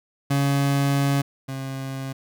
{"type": "tone pair in turn", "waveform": "30% pulse", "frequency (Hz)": [139.9, 134.27], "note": ["C#3", "C3"], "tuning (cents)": [16, 45], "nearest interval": "minor second", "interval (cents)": 71, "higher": "first", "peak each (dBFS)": [-16, -26], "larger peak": "first", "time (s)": [[0.3, 1.22], [1.48, 2.13]], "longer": "first", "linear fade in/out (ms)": 10, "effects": []}